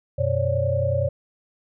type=tone cluster; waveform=sine; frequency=92.5 / 124.3 / 544 / 575 Hz; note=F#2 / B2 / C#5 / D5; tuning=0 / +12 / -33 / -37 cents; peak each=-25 dBFS; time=0.18-1.09 s; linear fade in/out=10 ms; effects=none